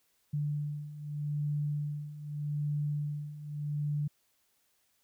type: beating tone pair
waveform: sine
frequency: 146.83 / 147.65 Hz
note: D3 / D3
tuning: 0 / +10 cents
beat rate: 0.82 Hz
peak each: -37 / -33 dBFS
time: 0.33-4.08 s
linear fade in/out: 10 ms
effects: white hiss -73 dBFS RMS until 5.03 s